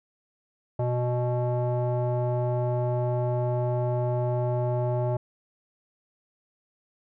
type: tone with low-pass filter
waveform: square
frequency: 122.8 Hz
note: B2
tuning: 9 cents flat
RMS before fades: -26 dBFS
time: 0.79-5.17 s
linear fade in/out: 5 ms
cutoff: 720 Hz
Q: 5.5
effects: none